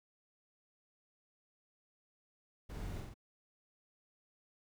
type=noise with echo; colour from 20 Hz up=brown; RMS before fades=-45 dBFS; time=2.69-3.01 s; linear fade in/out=10 ms; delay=44 ms; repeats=3; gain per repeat=-2 dB; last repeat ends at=3.142 s; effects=none